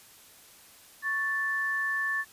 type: tone pair together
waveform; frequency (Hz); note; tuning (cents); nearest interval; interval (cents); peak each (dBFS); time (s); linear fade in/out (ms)
sine; 1108.7 / 1760; C#6 / A6; 0 / 0; minor sixth; 800; -36 / -27; 1.02-2.25; 50
effects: white hiss -54 dBFS RMS until 2.32 s + resampled to 32000 Hz